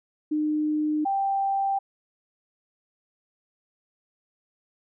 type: tone pair in turn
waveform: sine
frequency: 304 / 785.3 Hz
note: D#4 / G5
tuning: -40 / +3 cents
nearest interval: octave + major third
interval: 1643 cents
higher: second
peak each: -22 dBFS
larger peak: neither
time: 0.31-1.05 / 1.05-1.79 s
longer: neither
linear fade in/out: 10 ms
effects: none